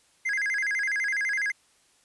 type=tone with vibrato; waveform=triangle; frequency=1854 Hz; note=A#6; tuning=10 cents flat; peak=-23 dBFS; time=0.25-1.52 s; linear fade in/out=10 ms; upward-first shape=square; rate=12 Hz; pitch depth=200 cents each way; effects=white hiss -63 dBFS RMS until 2.04 s + resampled to 24000 Hz